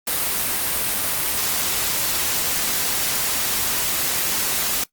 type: noise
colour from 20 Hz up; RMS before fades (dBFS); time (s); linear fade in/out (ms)
white; -22; 0.07-4.84; 5
effects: noise-tail reverb RT60 0.1 s tail -19 dB re dry + Opus 32 kbps